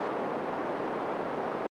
pink band-pass noise, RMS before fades -32 dBFS, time 0-1.67 s, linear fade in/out 5 ms, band 320 to 970 Hz, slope 12 dB/octave, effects high-pass 150 Hz 12 dB/octave + Opus 48 kbps

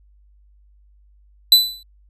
45% pulse tone with exponential decay, 3991 Hz, B7, 17 cents sharp, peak -5 dBFS, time 1.52-1.83 s, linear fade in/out 2 ms, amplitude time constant 66 ms, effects added 50 Hz sine -50 dBFS peak until 2.09 s + resampled to 32000 Hz

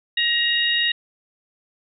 harmonic tone, 943 Hz, A#5, 20 cents sharp, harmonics 2 / 3 / 4, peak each -22 / -22 / -22 dBFS, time 0.17-0.92 s, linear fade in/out 5 ms, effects none

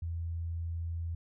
sine tone, 83.7 Hz, E2, 27 cents sharp, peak -33 dBFS, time 0.02-1.15 s, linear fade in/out 5 ms, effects none

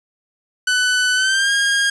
sawtooth tone with pitch glide, 1497 to 1623.1 Hz, F#6 to G#6, +20 to -40 cents, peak -11 dBFS, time 0.67-1.9 s, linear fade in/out 5 ms, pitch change +140 cents, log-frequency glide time 1.14-1.51 s, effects resampled to 22050 Hz + 7-bit

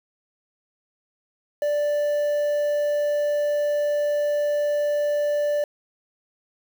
triangle tone with quantisation, 587.3 Hz, D5, in tune, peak -18 dBFS, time 1.62-5.64 s, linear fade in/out 2 ms, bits 7, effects none

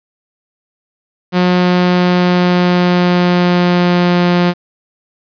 sawtooth tone with pitch glide, 179.9 to 176.3 Hz, F#3 to F3, -48 to +17 cents, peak -5 dBFS, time 1.32-4.54 s, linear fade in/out 50 ms, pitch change -35 cents, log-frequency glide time 1.45-4.33 s, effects resampled to 11025 Hz + 7-bit

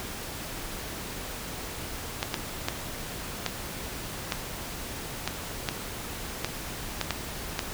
clicks, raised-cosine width 0.2 ms, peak -9 dBFS, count 11, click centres 2.229 / 2.342 / 2.685 / 3.463 / 4.322 / 5.276 / 5.688 / 6.446 / 7.013 / 7.107 / 7.592 s, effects pink hiss -37 dBFS RMS until 7.73 s

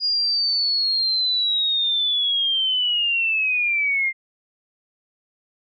sine linear sweep, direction down, 4880 to 2093 Hz, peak -18 dBFS, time 0-4.13 s, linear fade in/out 50 ms, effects none

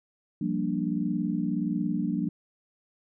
sine chord, G minor seventh, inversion third, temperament equal, 174.61 / 196 / 233.1 / 293.7 Hz, F3 / G3 / Bb3 / D4, 0 / 0 / 0 / 0 cents, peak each -31 dBFS, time 0.41-2.29 s, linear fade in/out 5 ms, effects none

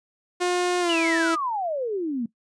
sawtooth tone with pitch glide, 357.1 to 329.4 Hz, F4 to E4, +39 to -1 cents, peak -17 dBFS, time 0.4-1.36 s, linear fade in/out 20 ms, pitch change -140 cents, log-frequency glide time 0.8-0.96 s
sine exponential sweep, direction down, 3021 to 220.9 Hz, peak -24 dBFS, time 0.89-2.26 s, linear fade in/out 5 ms
effects noise-tail reverb RT60 0.1 s tail -19 dB re dry + resampled to 22050 Hz

